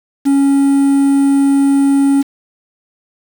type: tone with quantisation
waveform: triangle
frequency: 277.2 Hz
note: C#4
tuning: in tune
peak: -6 dBFS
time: 0.25-2.23 s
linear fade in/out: 20 ms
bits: 5
effects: none